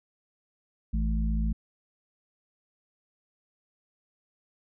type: harmonic tone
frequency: 54.3 Hz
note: A1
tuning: 22 cents flat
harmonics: 1 / 3 / 4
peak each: -25 / -34 / -33 dBFS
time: 0.93-1.53 s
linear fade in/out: 10 ms
effects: none